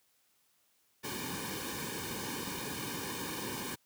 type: noise with comb filter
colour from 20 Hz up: pink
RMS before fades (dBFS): -39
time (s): 1.03-3.76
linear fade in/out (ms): 20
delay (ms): 1.5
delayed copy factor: -1
effects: white hiss -72 dBFS RMS until 3.85 s + high-pass 80 Hz 12 dB/octave